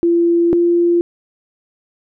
sine tone pair in turn, 341 / 344.8 Hz, F4 / F4, -41 / -22 cents, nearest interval unison, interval 19 cents, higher second, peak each -10 dBFS, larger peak neither, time 0.03-0.53 / 0.53-1.01 s, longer first, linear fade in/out 0 ms, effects none

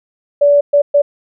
sine tone bursts at uneven times, 576 Hz, D5, 34 cents flat, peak -6 dBFS, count 3, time 0.41-0.61 / 0.73-0.82 / 0.94-1.02 s, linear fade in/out 10 ms, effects none

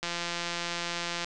click train, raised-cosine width 0.2 ms, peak -15 dBFS, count 210, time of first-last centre 0.03-1.245 s, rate 172 Hz, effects resampled to 22050 Hz

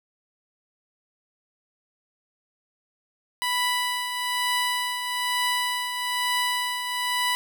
15% pulse tone with tremolo, 987.8 Hz, B5, in tune, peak -15 dBFS, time 3.42-7.35 s, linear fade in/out 0 ms, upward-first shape triangle, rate 1.1 Hz, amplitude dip 55%, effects none

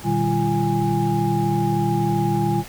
sine tone cluster, 119.8 / 152.6 / 195.7 / 341.9 / 822 Hz, A#2 / D#3 / G3 / F4 / G#5, +48 / -33 / -3 / -37 / -18 cents, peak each -24 dBFS, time 0.03-2.64 s, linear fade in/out 50 ms, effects pink hiss -39 dBFS RMS until 2.68 s

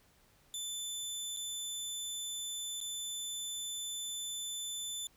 20% pulse tone with dropouts, 3520 Hz, A7, in tune, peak -32 dBFS, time 0.54-5.07 s, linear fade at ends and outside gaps 1 ms, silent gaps 1.365-1.37 / 2.804-2.812 s, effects pink hiss -67 dBFS RMS until 5.16 s

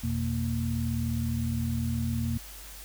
sine tone cluster, 84.5 / 123.9 / 230.6 Hz, E2 / B2 / A#3, +43 / +6 / -19 cents, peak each -31 dBFS, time 0.03-2.38 s, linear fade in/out 10 ms, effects added 50 Hz sine -46 dBFS peak until 2.84 s + white hiss -46 dBFS RMS until 2.84 s

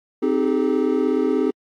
triangle chord, A half-diminished seventh, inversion first, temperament equal with one note detuned, 261.6 / 311.1 / 392 / 428.7 Hz, C4 / Eb4 / G4 / A4, 0 / 0 / 0 / -45 cents, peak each -20 / -21 / -21 / -21 dBFS, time 0.22-1.51 s, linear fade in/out 10 ms, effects AAC 48 kbps

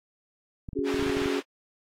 clicks, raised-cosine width 5 ms, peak -25 dBFS, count 11, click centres 0.688 / 0.732 / 0.79 / 0.943 / 0.995 / 1.026 / 1.065 / 1.097 / 1.169 / 1.218 / 1.259 s
sine chord, C# suspended fourth, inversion none, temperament equal with one note detuned, 279.6 / 370 / 415.3 Hz, C#4 / F#4 / G#4, +15 / 0 / 0 cents, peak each -29 / -31 / -30 dBFS, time 0.75-1.41 s, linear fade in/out 20 ms
white band-pass noise, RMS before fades -37 dBFS, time 0.84-1.43 s, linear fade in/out 50 ms, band 400 to 2600 Hz, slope 12 dB/octave
effects AAC 48 kbps

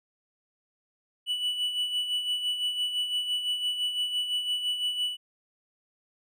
triangle tone with tremolo, 2960 Hz, F#7, in tune, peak -23 dBFS, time 1.26-5.17 s, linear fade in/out 50 ms, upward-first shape sine, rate 5.9 Hz, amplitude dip 55%, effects none

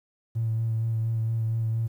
triangle tone with vibrato, 112.8 Hz, A2, 44 cents sharp, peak -20 dBFS, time 0.35-1.88 s, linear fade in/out 20 ms, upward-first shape sine, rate 4.3 Hz, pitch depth 21 cents each way, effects tanh soft clip ceiling -21 dBFS + 10-bit

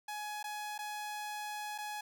sawtooth tone with dropouts, 840 Hz, G#5, 19 cents sharp, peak -35 dBFS, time 0.08-2.01 s, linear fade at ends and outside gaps 5 ms, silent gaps 0.429-0.44 / 0.78-0.788 / 1.78-1.784 s, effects none

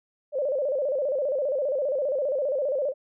sine tone with vibrato, 554.4 Hz, C#5, in tune, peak -23 dBFS, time 0.32-2.94 s, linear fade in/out 50 ms, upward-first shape square, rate 15 Hz, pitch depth 110 cents each way, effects none

